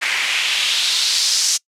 white noise with band-pass filter sweep, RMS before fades -18 dBFS, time 0.01-1.58 s, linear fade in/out 20 ms, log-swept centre 2000 to 6000 Hz, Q 2.3, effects noise-tail reverb RT60 0.1 s tail -25 dB re dry + low-pass 10000 Hz 12 dB/octave

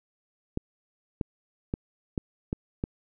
clicks, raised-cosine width 3 ms, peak -15 dBFS, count 6, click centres 0.574 / 1.212 / 1.739 / 2.178 / 2.529 / 2.839 s, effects none

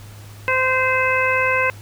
harmonic tone, 517 Hz, C5, 21 cents flat, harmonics 1 / 2 / 3 / 4 / 5, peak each -22 / -22 / -22 / -22 / -22 dBFS, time 0.48-1.7 s, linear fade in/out 0 ms, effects added 103 Hz sine -37 dBFS peak until 1.81 s + pink hiss -45 dBFS RMS until 1.81 s

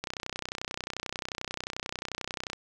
click train, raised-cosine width 0.2 ms, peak -16 dBFS, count 79, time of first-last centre 0.04-2.532 s, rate 31.3 Hz, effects none

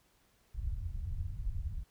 pink low-pass noise, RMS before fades -37 dBFS, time 0.54-1.84 s, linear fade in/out 20 ms, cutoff 100 Hz, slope 24 dB/octave, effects pink hiss -70 dBFS RMS until 1.9 s

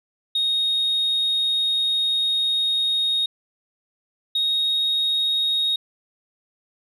sine tone pair in turn, 3729 / 3747 Hz, A#7 / A#7, 0 / +8 cents, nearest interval unison, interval 8 cents, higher second, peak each -17 dBFS, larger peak neither, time 0.35-3.26 / 4.35-5.76 s, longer first, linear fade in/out 5 ms, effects tanh soft clip ceiling -16 dBFS

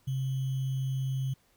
sine tone with sample-and-hold, 132.6 Hz, C3, 23 cents sharp, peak -28 dBFS, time 0.07-1.34 s, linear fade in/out 10 ms, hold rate 3150 Hz, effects pink hiss -67 dBFS RMS until 1.56 s

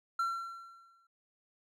triangle tone with exponential decay, 1359 Hz, F6, 48 cents flat, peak -26 dBFS, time 0.19-1.07 s, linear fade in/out 5 ms, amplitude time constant 190 ms, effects none

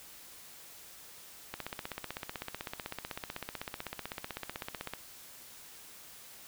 click train, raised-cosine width 0.3 ms, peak -21 dBFS, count 55, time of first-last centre 1.54-4.936 s, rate 15.9 Hz, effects white hiss -52 dBFS RMS until 6.47 s

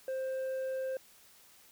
sine tone with tanh clipping, 525 Hz, C5, 6 cents sharp, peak -34 dBFS, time 0.08-0.97 s, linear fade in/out 2 ms, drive 5 dB, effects white hiss -60 dBFS RMS until 1.71 s

